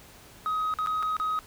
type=tone with dropouts; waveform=sine; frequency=1262 Hz; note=D#6; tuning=24 cents sharp; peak=-23 dBFS; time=0.46-1.39 s; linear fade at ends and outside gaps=0 ms; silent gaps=0.739-0.787 / 0.862-0.871 / 1.026-1.03 / 1.167-1.199 s; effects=tanh soft clip ceiling -24 dBFS + pink hiss -51 dBFS RMS until 1.46 s